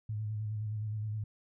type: tone with vibrato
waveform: sine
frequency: 107.1 Hz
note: A2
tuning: 46 cents flat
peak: -33 dBFS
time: 0.09-1.24 s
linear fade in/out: 5 ms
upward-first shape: square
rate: 9.6 Hz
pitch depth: 31 cents each way
effects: none